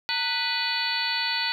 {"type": "harmonic tone with a mistuned harmonic", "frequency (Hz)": 493.9, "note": "B4", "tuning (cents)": 0, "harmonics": [2, 3, 4, 5, 6, 7, 8, 9], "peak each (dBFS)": [-33, -33, -32, -32, -35, -35, -33, -29], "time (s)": [0.09, 1.52], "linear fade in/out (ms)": 0, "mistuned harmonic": 2, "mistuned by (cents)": -130, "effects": ["9-bit"]}